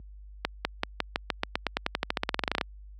accelerating click train, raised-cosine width 0.3 ms, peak -9 dBFS, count 25, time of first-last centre 0.45-2.612 s, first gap 200 ms, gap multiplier 0.92, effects added 50 Hz sine -25 dBFS peak until 2.99 s + high-pass 150 Hz 12 dB/octave

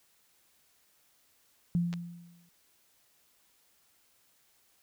sine tone with exponential decay, 172.4 Hz, F3, 22 cents flat, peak -23 dBFS, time 1.75-2.49 s, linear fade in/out 0 ms, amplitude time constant 160 ms
clicks, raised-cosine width 0.2 ms, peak -25 / -25 dBFS, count 2, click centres 1.929 / 1.938 s
effects white hiss -68 dBFS RMS until 4.82 s

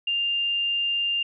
sine tone, 2798 Hz, F7, 3 cents sharp, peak -22 dBFS, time 0.07-1.23 s, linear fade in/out 5 ms, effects none

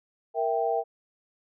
sine chord, E diminished, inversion second, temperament equal, 466.2 / 659.3 / 784 Hz, Bb4 / E5 / G5, 0 / 0 / 0 cents, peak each -28 dBFS, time 0.34-0.84 s, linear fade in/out 50 ms, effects none

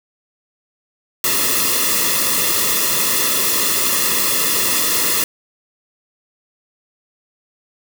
white noise with comb filter, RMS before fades -17 dBFS, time 1.24-5.24 s, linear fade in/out 2 ms, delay 1.3 ms, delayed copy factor -1, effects none

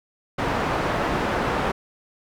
white low-pass noise, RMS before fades -24 dBFS, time 0.38-1.72 s, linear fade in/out 10 ms, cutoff 1100 Hz, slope 12 dB/octave, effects none

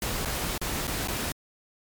pink noise with dropouts, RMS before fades -30 dBFS, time 0.02-1.32 s, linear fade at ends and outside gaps 2 ms, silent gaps 0.25-0.256 / 0.579-0.614 / 0.871-0.877 / 1.075-1.083 s, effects MP3 96 kbps

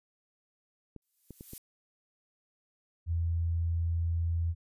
clicks, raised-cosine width 3 ms, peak -32 dBFS, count 4, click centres 0.963 / 1.307 / 1.409 / 1.534 s
violet noise with exponential growth, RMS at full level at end -41 dBFS, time 1.02-1.58 s, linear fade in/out 1 ms, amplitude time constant 120 ms
sine tone, 83.9 Hz, E2, 31 cents sharp, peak -27 dBFS, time 3.06-4.55 s, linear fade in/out 50 ms
effects resampled to 32000 Hz

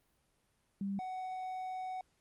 sine / triangle tone pair in turn, 197.5 / 745.7 Hz, G3 / F#5, +13 / +13 cents, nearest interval octave + major seventh, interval 2300 cents, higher second, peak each -34 / -36 dBFS, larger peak first, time 0.81-0.99 / 0.99-2.01 s, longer second, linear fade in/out 2 ms, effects pink hiss -75 dBFS RMS until 2.2 s + Opus 32 kbps

